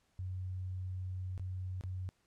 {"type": "tone with dropouts", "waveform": "sine", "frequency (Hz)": 92.5, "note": "F#2", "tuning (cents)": 0, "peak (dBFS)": -37, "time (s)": [0.19, 2.09], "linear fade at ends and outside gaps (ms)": 0, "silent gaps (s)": [[1.378, 1.396], [1.81, 1.837]], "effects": ["pink hiss -75 dBFS RMS until 2.26 s", "low-pass 10000 Hz 12 dB/octave"]}